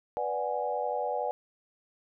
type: chord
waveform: sine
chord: G# half-diminished seventh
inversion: first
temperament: equal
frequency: 493.9 / 587.3 / 740 / 830.6 Hz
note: B4 / D5 / F#5 / G#5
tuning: 0 / 0 / 0 / 0 cents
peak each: -34 dBFS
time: 0.17-1.31 s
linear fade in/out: 0 ms
effects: none